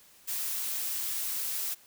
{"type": "noise", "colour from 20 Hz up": "blue", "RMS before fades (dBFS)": -33, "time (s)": [0.27, 1.75], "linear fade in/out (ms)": 20, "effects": ["white hiss -58 dBFS RMS until 1.86 s"]}